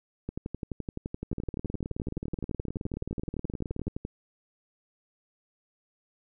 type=two click trains; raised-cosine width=3 ms; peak=-20 / -21 dBFS; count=45 / 49; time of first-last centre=0.29-4.051 / 1.33-3.87 s; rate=11.7 / 18.9 Hz; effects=none